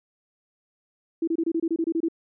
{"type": "tone bursts", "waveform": "sine", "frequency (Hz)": 329.6, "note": "E4", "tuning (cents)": 0, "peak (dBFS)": -21, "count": 11, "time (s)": [1.22, 2.085], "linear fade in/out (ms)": 5, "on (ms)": 55, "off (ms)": 26, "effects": []}